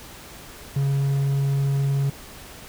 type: tone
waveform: triangle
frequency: 138.59 Hz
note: C#3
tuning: in tune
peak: -17 dBFS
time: 0.76-2.1 s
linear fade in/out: 5 ms
effects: pink hiss -42 dBFS RMS until 2.68 s